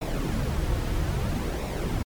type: noise with flanger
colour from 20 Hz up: brown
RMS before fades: -27 dBFS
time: 0.01-2.03 s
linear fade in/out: 10 ms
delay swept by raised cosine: 0.64 to 5.14 ms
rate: 0.61 Hz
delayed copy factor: -0.5
effects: MP3 96 kbps